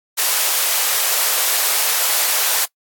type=high-pass noise; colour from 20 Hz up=white; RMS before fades=-17 dBFS; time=0.17-2.66 s; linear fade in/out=20 ms; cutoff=490 Hz; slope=24 dB/octave; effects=noise-tail reverb RT60 0.1 s tail -23 dB re dry + AAC 64 kbps